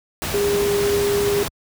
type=tone in noise; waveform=sine; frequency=406.1 Hz; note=G#4; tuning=39 cents flat; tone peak=-17 dBFS; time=0.34-1.43 s; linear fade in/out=0 ms; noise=pink; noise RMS=-25 dBFS; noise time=0.22-1.48 s; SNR=+5 dB; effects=high-pass 60 Hz 12 dB/octave